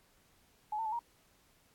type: tone with pitch steps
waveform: sine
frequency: 849 / 898 / 863 / 941 Hz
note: G#5 / A5 / A5 / A#5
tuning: +38 / +35 / -34 / +16 cents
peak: -33 dBFS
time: 0.72-0.992 s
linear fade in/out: 5 ms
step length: 68 ms
effects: pink hiss -68 dBFS RMS until 1.74 s + AAC 64 kbps